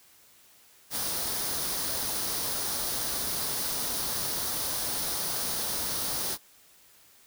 white noise with comb filter, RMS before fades -31 dBFS, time 0.9-6.38 s, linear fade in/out 50 ms, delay 0.2 ms, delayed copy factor +0.5, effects white hiss -58 dBFS RMS until 7.26 s

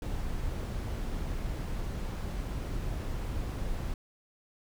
brown noise, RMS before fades -34 dBFS, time 0.02-3.94 s, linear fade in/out 2 ms, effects none

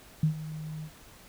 sine tone with ADSR envelope, 155.56 Hz, D#3, in tune, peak -19 dBFS, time 0.23-0.91 s, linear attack 4 ms, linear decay 100 ms, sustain -16 dB, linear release 74 ms, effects pink hiss -53 dBFS RMS until 1.28 s

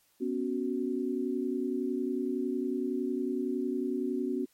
sine chord, B suspended second, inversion none, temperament just, 246.9 / 277.8 / 370.4 Hz, B3 / C#4 / F#4, 0 / +4 / +2 cents, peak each -33 dBFS, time 0.2-4.46 s, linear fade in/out 20 ms, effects white hiss -68 dBFS RMS until 4.53 s + MP3 64 kbps

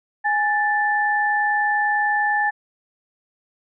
sine tone pair together, 831.1 / 1760 Hz, G#5 / A6, +1 / 0 cents, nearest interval octave + minor second, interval 1299 cents, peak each -20 dBFS, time 0.24-2.51 s, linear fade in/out 20 ms, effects none

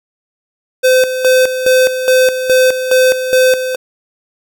square tone with tremolo, 513 Hz, C5, 34 cents flat, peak -7 dBFS, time 0.83-3.76 s, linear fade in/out 20 ms, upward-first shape square, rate 2.4 Hz, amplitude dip 65%, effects none

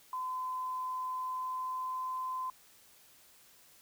sine tone with pitch glide, 1021 to 1027.5 Hz, C6 to C6, -43 to -32 cents, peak -34 dBFS, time 0.13-2.5 s, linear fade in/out 2 ms, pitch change +11 cents, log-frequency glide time 1.06-2.25 s, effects white hiss -61 dBFS RMS until 3.81 s

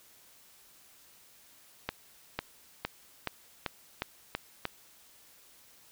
accelerating click train, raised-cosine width 0.3 ms, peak -15 dBFS, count 8, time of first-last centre 1.89-4.653 s, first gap 500 ms, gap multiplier 0.92, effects white hiss -59 dBFS RMS until 5.91 s

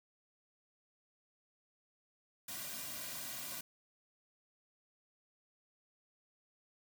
white noise with comb filter, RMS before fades -44 dBFS, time 2.48-3.61 s, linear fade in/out 5 ms, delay 2.3 ms, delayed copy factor -0.9, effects none

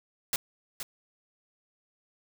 white noise with echo, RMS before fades -28 dBFS, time 0.33-0.36 s, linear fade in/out 2 ms, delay 470 ms, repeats 1, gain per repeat -9 dB, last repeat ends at 0.83 s, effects none

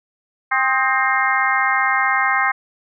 harmonic tone with a mistuned harmonic, 264.3 Hz, C4, 18 cents sharp, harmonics 3 / 4 / 5 / 6 / 7 / 8, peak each -22 / -22 / -22 / -22 / -22 / -22 dBFS, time 0.51-2.52 s, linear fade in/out 10 ms, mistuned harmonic 5, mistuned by -73 cents, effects none

